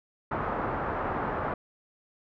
white low-pass noise, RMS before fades -31 dBFS, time 0.31-1.54 s, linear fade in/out 5 ms, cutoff 1300 Hz, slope 24 dB/octave, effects none

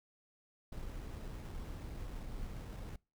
brown noise with sample-and-hold, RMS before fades -44 dBFS, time 0.72-2.96 s, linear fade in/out 5 ms, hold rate 4410 Hz, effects noise-tail reverb RT60 0.3 s tail -25 dB re dry

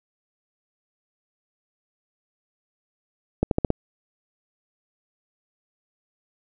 accelerating click train, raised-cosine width 2 ms, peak -6 dBFS, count 5, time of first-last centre 3.43-3.704 s, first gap 82 ms, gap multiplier 0.88, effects none

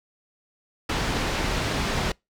pink low-pass noise, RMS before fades -26 dBFS, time 0.89-2.12 s, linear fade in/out 5 ms, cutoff 5000 Hz, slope 12 dB/octave, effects noise-tail reverb RT60 0.2 s tail -26 dB re dry

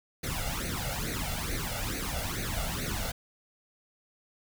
pink noise with flanger, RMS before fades -33 dBFS, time 0.23-3.12 s, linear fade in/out 10 ms, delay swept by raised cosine 0.47 to 1.47 ms, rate 2.3 Hz, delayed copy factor +0.8, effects none

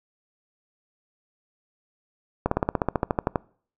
slowing click train, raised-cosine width 1 ms, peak -7 dBFS, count 14, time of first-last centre 2.46-3.358 s, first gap 54 ms, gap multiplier 1.04, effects noise-tail reverb RT60 0.5 s tail -24 dB re dry

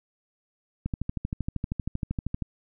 click train, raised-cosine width 5 ms, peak -16 dBFS, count 21, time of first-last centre 0.86-2.422 s, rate 12.8 Hz, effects none

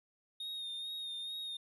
triangle tone with vibrato, 3696 Hz, A#7, 16 cents flat, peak -38 dBFS, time 0.4-1.57 s, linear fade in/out 5 ms, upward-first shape sine, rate 2.3 Hz, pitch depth 33 cents each way, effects none

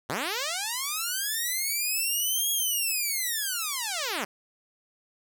5% pulse linear two-way sweep, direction up then down, 107.6 to 3322 to 172.6 Hz, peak -17 dBFS, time 0.09-4.25 s, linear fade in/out 10 ms, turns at 2.51 s, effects none

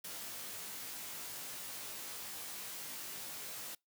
white noise with comb filter, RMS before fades -45 dBFS, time 0.04-3.75 s, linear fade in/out 5 ms, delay 19 ms, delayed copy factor +0.95, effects noise-tail reverb RT60 0.2 s tail -26 dB re dry + high-pass 100 Hz 12 dB/octave

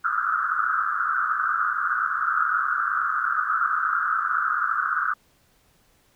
pink band-pass noise, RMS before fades -24 dBFS, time 0.04-5.14 s, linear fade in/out 10 ms, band 1200 to 1500 Hz, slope 96 dB/octave, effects pink hiss -62 dBFS RMS until 6.15 s

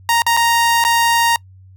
sawtooth tone with dropouts, 932.3 Hz, A#5, in tune, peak -8 dBFS, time 0.09-1.36 s, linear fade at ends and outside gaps 1 ms, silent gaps 0.22-0.265 / 0.367-0.372 / 0.84-0.849 s, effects noise-tail reverb RT60 0.1 s tail -25 dB re dry + added 94 Hz sine -40 dBFS peak until 1.76 s

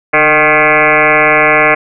sine tone with frequency modulation, 1386 Hz, F6, 14 cents flat, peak -5 dBFS, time 0.13-1.75 s, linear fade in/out 10 ms, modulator 155 Hz, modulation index 6.4, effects none

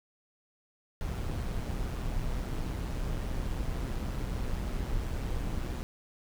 brown noise with amplitude modulation, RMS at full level -31 dBFS, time 1.01-5.83 s, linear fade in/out 0 ms, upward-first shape sine, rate 126 Hz, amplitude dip 45%, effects none

